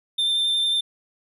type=tone with vibrato; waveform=triangle; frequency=3578 Hz; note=A7; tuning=28 cents sharp; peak=-18 dBFS; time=0.18-0.81 s; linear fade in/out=10 ms; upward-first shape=square; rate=11 Hz; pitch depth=9 cents each way; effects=none